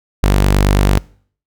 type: tone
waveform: sawtooth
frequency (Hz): 49.06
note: G1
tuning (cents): +2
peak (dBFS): -5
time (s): 0.23-0.98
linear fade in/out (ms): 0
effects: noise-tail reverb RT60 0.5 s tail -23 dB re dry